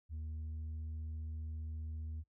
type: tone with pitch glide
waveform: sine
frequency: 78.2 to 78.74 Hz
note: D#2 to D#2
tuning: +9 to +21 cents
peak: -37 dBFS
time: 0.09-2.24 s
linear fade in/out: 50 ms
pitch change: +12 cents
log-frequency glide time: 0.2-0.82 s
effects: noise-tail reverb RT60 0.1 s tail -21 dB re dry + tanh soft clip ceiling -39 dBFS